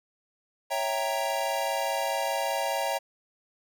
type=chord; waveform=square; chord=C# diminished seventh; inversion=none; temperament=equal; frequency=554.4 / 659.3 / 784 / 932.3 Hz; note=C#5 / E5 / G5 / Bb5; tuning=0 / 0 / 0 / 0 cents; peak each=-33 dBFS; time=0.7-2.99 s; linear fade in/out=20 ms; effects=none